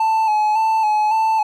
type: tone with vibrato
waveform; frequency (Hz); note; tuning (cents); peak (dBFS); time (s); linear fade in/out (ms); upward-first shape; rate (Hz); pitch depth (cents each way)
triangle; 867; A5; -26; -12; 0-1.43; 5; square; 1.8; 34
effects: none